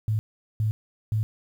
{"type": "tone bursts", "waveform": "sine", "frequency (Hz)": 108.5, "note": "A2", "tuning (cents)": -24, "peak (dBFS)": -21, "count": 3, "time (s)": [0.08, 1.23], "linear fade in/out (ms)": 0, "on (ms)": 110, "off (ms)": 410, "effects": ["9-bit"]}